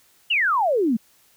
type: exponential sweep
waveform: sine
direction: down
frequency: 3014 to 207.7 Hz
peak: -17 dBFS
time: 0.3-0.97 s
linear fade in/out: 10 ms
effects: white hiss -58 dBFS RMS until 1.36 s